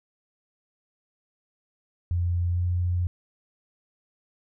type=tone with pitch glide; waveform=sine; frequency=87.31 to 88.63 Hz; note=F2 to F2; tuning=0 to +26 cents; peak=-22 dBFS; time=2.11-3.07 s; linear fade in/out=0 ms; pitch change=+26 cents; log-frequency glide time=2.51-2.6 s; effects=none